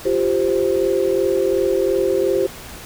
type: chord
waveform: sine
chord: F suspended second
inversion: none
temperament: equal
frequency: 349.2 / 392 / 523.3 Hz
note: F4 / G4 / C5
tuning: 0 / 0 / 0 cents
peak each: -21 / -18 / -20 dBFS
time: 0.05-2.47 s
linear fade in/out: 10 ms
effects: pink hiss -36 dBFS RMS until 2.85 s